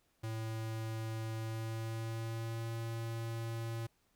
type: tone with pitch glide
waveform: square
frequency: 111.5 to 114.5 Hz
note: A2 to A#2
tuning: +23 to -31 cents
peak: -38 dBFS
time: 0.23-3.87 s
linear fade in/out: 10 ms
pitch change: +46 cents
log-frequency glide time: 1.37-2.7 s
effects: pink hiss -75 dBFS RMS until 4.15 s